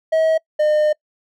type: tone pair in turn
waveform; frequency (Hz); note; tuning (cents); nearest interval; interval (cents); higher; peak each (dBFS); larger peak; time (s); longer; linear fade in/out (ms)
triangle; 640 / 606.7; D#5 / D#5; +49 / -44; minor second; 93; first; -11; neither; 0.12-0.38 / 0.59-0.93; second; 10
effects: noise-tail reverb RT60 0.1 s tail -25 dB re dry